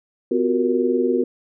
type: tone cluster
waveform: sine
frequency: 252.8 / 358.9 / 379.1 / 467.3 Hz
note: B3 / F4 / F#4 / A#4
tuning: +41 / +47 / +42 / +4 cents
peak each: -22 dBFS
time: 0.31-1.24 s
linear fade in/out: 5 ms
effects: none